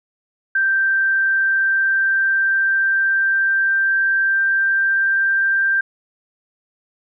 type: tone with pitch glide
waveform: sine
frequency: 1568 to 1578.9 Hz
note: G6 to G6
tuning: 0 to +12 cents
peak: -14 dBFS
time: 0.55-5.81 s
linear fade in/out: 5 ms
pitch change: +12 cents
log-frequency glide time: 1.27-5.64 s
effects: none